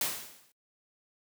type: noise with exponential decay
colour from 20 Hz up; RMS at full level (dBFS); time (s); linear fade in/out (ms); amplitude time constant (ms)
white; -28; 0.01-0.52; 2; 110
effects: noise-tail reverb RT60 0.1 s tail -24 dB re dry + high-pass 100 Hz 12 dB/octave